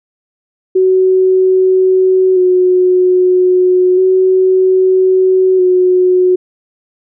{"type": "tone with vibrato", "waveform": "sine", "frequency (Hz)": 370, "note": "F#4", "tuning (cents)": 0, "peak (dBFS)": -6, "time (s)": [0.75, 6.36], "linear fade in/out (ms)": 10, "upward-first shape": "square", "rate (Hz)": 0.31, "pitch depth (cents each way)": 20, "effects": []}